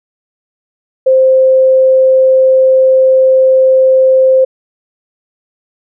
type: tone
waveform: sine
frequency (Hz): 523.3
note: C5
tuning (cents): 0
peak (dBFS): -4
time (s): 1.06-4.45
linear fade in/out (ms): 10
effects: none